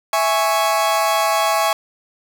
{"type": "chord", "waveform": "40% pulse", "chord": "C# minor", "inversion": "first", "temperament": "equal", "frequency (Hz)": [659.3, 830.6, 1108.7], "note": ["E5", "G#5", "C#6"], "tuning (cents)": [0, 0, 0], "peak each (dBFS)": -19, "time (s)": [0.13, 1.73], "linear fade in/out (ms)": 2, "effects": ["8-bit"]}